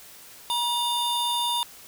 square tone pair together, 956 / 3607 Hz, A#5 / A7, +43 / +42 cents, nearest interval octave + major seventh, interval 2299 cents, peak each -27 dBFS, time 0.5-1.63 s, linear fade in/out 0 ms, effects white hiss -47 dBFS RMS until 1.87 s

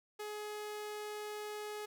sawtooth tone, 420.8 Hz, G#4, 23 cents sharp, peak -37 dBFS, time 0.19-1.86 s, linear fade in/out 10 ms, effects none

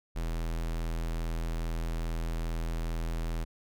square tone, 41.2 Hz, E1, in tune, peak -31 dBFS, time 0.15-3.45 s, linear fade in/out 20 ms, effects none

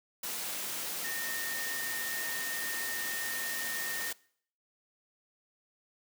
sine tone in noise, 1836 Hz, A#6, 27 cents flat, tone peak -37 dBFS, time 1.04-4.11 s, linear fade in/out 5 ms, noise white, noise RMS -37 dBFS, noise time 0.23-4.13 s, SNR -3 dB, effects noise-tail reverb RT60 0.6 s tail -23 dB re dry + high-pass 150 Hz 12 dB/octave

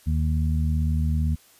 harmonic tone, 77.78 Hz, D#2, in tune, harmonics 1 / 2 / 3, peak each -21 / -27 / -31 dBFS, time 0.06-1.36 s, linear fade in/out 20 ms, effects white hiss -55 dBFS RMS until 1.59 s + resampled to 32000 Hz

